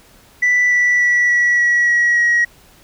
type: tone with pitch steps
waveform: sine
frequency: 1975.5 / 1963 / 1950.6 / 1938.2 / 1925.9 / 1913.7 / 1901.6 Hz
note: B6 / B6 / B6 / B6 / B6 / A#6 / A#6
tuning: 0 / -11 / -22 / -33 / -44 / +45 / +34 cents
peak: -9 dBFS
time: 0.42-2.45 s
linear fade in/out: 10 ms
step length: 290 ms
effects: tanh soft clip ceiling -9 dBFS + pink hiss -48 dBFS RMS until 2.83 s